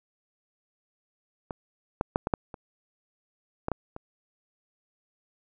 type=clicks; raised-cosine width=1 ms; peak=-20 / -11 / -9 / -13 / -9 / -25 / -14 / -13 / -24 dBFS; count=9; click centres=1.508 / 2.011 / 2.159 / 2.271 / 2.338 / 2.542 / 3.684 / 3.717 / 3.964 s; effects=none